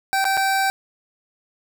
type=tone with dropouts; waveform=25% pulse; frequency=776 Hz; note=G5; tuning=18 cents flat; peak=-14 dBFS; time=0.13-0.7 s; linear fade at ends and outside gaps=0 ms; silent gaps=0.243-0.252 / 0.37-0.374 s; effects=none